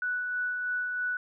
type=tone with tremolo; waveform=sine; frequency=1480 Hz; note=F#6; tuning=in tune; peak=-27 dBFS; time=0.02-1.17 s; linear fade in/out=2 ms; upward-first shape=sine; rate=3.1 Hz; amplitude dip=30%; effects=none